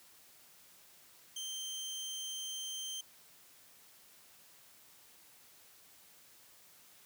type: tone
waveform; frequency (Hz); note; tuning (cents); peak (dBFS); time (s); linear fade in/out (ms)
25% pulse; 3136; G7; 0; -36; 1.36-3.01; 5
effects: white hiss -61 dBFS RMS until 7.05 s + high-pass 60 Hz 12 dB/octave